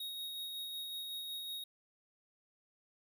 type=tone with tremolo; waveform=square; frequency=3758 Hz; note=A#7; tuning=13 cents sharp; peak=-40 dBFS; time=0-1.64 s; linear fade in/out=5 ms; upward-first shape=sine; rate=5.4 Hz; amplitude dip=25%; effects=none